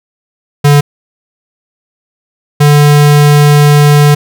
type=tone pair in turn; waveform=square; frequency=144.8 / 146.65 Hz; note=D3 / D3; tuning=-24 / -2 cents; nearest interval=unison; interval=22 cents; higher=second; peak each=-3 dBFS; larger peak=neither; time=0.64-0.81 / 2.6-4.15 s; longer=second; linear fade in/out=10 ms; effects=none